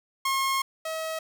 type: tone pair in turn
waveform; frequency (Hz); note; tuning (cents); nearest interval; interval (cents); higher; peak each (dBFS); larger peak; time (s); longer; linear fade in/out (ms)
sawtooth; 1077 / 640.4; C6 / D#5; +50 / +50; major sixth; 900; first; -20 / -26; first; 0.25-0.62 / 0.85-1.19; first; 5
effects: 10-bit